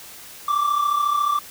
triangle tone pair together, 1140.6 / 1174.7 Hz, C#6 / D6, +49 / 0 cents, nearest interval minor second, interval 51 cents, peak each -23 / -17 dBFS, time 0.48-1.39 s, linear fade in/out 5 ms, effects white hiss -41 dBFS RMS until 1.5 s

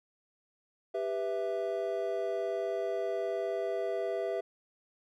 triangle chord, E minor, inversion first, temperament just, 395.6 / 494.4 / 659.3 Hz, G4 / B4 / E5, +16 / +2 / 0 cents, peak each -33 / -35 / -32 dBFS, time 0.94-4.41 s, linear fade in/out 10 ms, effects none

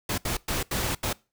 pink noise bursts at uneven times, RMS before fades -28 dBFS, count 5, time 0.09-0.18 / 0.25-0.37 / 0.48-0.63 / 0.71-0.95 / 1.03-1.13 s, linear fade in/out 5 ms, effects noise-tail reverb RT60 0.3 s tail -23 dB re dry

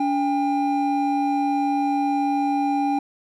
triangle tone pair together, 286.2 / 800.2 Hz, D4 / G5, -45 / +35 cents, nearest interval octave + tritone, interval 1780 cents, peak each -20 dBFS, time 0-2.99 s, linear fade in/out 5 ms, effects none

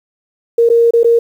sine tone with dropouts, 466.2 Hz, A#4, in tune, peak -6 dBFS, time 0.58-1.19 s, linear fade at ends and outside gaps 5 ms, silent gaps 0.69-0.699 / 0.908-0.935 / 1.033-1.044 s, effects 7-bit

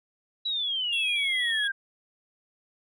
sine exponential sweep, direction down, 3951 to 1568 Hz, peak -26 dBFS, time 0.45-1.72 s, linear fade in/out 10 ms
triangle tone with vibrato, 3322 Hz, G#7, in tune, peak -26 dBFS, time 0.92-1.68 s, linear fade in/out 10 ms, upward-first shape square, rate 4.2 Hz, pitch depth 11 cents each way
effects none

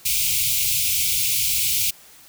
white band-stop noise, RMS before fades -21 dBFS, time 0.05-1.91 s, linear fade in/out 10 ms, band 160 to 2200 Hz, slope 96 dB/octave, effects white hiss -48 dBFS RMS until 2.28 s

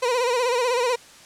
30% pulse tone with vibrato, 491.1 Hz, B4, 10 cents flat, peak -17 dBFS, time 0.02-0.96 s, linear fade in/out 10 ms, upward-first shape sine, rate 16 Hz, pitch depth 86 cents each way, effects white hiss -47 dBFS RMS until 1.25 s + low-pass 8000 Hz 12 dB/octave

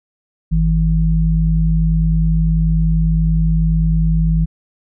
sine tone pair together, 50.84 / 161.4 Hz, G#1 / E3, -36 / -36 cents, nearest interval octave + minor sixth, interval 2000 cents, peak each -14 / -14 dBFS, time 0.51-4.46 s, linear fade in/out 20 ms, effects none

